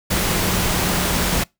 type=tone in noise; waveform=sine; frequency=181.3 Hz; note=F#3; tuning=35 cents flat; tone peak=-25 dBFS; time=0.1-1.44 s; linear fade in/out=10 ms; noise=pink; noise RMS=-20 dBFS; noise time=0.1-1.44 s; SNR=-8 dB; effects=noise-tail reverb RT60 0.2 s tail -25 dB re dry